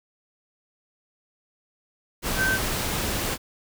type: tone in noise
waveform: sine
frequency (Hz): 1545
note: G6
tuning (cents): -26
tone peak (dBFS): -21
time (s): 2.36-2.59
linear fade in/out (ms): 50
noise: pink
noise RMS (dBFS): -27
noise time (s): 2.22-3.38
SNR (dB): +3
effects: none